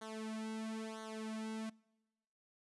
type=tone with flanger; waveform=sawtooth; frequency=220 Hz; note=A3; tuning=in tune; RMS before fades=-44 dBFS; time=0.01-1.7 s; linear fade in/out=10 ms; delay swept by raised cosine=0.39 to 2.89 ms; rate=1 Hz; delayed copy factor=-1; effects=noise-tail reverb RT60 1.0 s tail -26 dB re dry + resampled to 24000 Hz